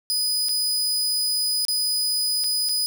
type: tone with dropouts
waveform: sawtooth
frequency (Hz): 4978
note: D#8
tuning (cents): 0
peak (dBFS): -18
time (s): 0.1-2.86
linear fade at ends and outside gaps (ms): 0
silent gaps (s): 0.486-0.492 / 1.651-1.683 / 2.438-2.442 / 2.688-2.693
effects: none